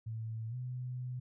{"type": "tone with pitch glide", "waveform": "sine", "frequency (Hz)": [111.9, 125.6], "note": ["A2", "B2"], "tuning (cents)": [30, 30], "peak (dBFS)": -37, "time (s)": [0.06, 1.2], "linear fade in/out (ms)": 10, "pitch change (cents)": 200, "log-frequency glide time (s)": [0.49, 0.55], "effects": []}